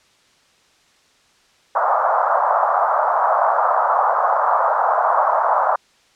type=band-pass noise; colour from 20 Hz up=pink; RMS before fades=-17 dBFS; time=1.75-5.76 s; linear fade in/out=5 ms; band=620 to 1300 Hz; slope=48 dB/octave; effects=white hiss -56 dBFS RMS until 6.15 s + low-pass 6000 Hz 12 dB/octave